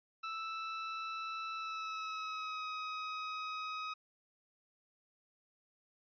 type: tone with pitch glide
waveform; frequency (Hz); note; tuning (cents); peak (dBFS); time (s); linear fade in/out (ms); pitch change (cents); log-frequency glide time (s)
sawtooth; 1318.5 to 1263.3; E6 to D#6; 0 to +26; -35; 0.23-3.94; 10; -74; 1.55-2.65
effects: resampled to 11025 Hz